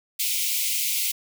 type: high-pass noise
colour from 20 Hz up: white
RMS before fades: -25 dBFS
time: 0.19-1.12 s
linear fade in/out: 10 ms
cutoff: 2100 Hz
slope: 96 dB/octave
effects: none